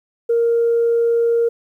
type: tone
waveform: sine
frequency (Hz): 466.2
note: A#4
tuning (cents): 0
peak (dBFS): -12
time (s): 0.29-1.49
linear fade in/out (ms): 10
effects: tanh soft clip ceiling -9 dBFS + 9-bit